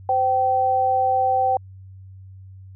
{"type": "tone pair together", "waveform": "sine", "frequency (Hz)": [516, 772], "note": ["C5", "G5"], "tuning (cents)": [-24, -27], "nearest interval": "perfect fifth", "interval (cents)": 697, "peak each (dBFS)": [-24, -17], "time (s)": [0.09, 1.57], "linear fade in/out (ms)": 2, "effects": ["added 95 Hz sine -39 dBFS peak until 2.75 s"]}